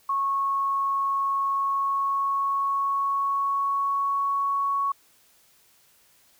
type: tone with pitch glide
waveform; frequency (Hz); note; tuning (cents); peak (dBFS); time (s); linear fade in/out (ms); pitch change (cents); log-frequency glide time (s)
sine; 1100 to 1112.8; C#6 to C#6; -14 to +6; -22; 0.09-4.92; 5; +20; 1.47-4.24
effects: white hiss -60 dBFS RMS until 6.39 s